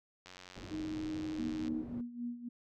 click train, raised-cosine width 0.2 ms, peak -33 dBFS, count 131, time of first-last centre 0.26-1.681 s, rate 91.5 Hz
white low-pass noise, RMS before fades -48 dBFS, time 0.56-2.01 s, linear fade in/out 2 ms, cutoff 280 Hz, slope 12 dB/octave
sine tone with vibrato, 311.1 Hz, D#4, in tune, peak -36 dBFS, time 0.69-1.86 s, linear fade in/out 50 ms, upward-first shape square, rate 13 Hz, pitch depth 10 cents each way
sine tone with tremolo, 240.1 Hz, B3, 49 cents flat, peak -35 dBFS, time 1.38-2.49 s, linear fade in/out 10 ms, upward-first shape sine, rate 3.7 Hz, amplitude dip 75%
effects none

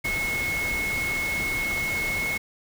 sine tone in noise, 2181 Hz, C#7, 29 cents flat, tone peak -25 dBFS, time 0.04-2.38 s, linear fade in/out 10 ms, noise pink, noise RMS -33 dBFS, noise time 0.04-2.38 s, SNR +5 dB, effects none

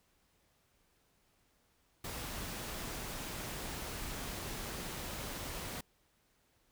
pink noise, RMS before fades -42 dBFS, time 2.04-5.81 s, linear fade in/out 5 ms, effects pink hiss -73 dBFS RMS until 6.71 s

